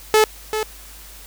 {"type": "tone with echo", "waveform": "sawtooth", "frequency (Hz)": 432.2, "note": "A4", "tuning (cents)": -31, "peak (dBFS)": -7, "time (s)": [0.14, 0.24], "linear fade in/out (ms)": 0, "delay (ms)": 390, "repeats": 1, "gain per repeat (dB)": -9, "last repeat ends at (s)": 0.63, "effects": ["added 50 Hz sine -42 dBFS peak until 1.26 s", "white hiss -42 dBFS RMS until 1.26 s"]}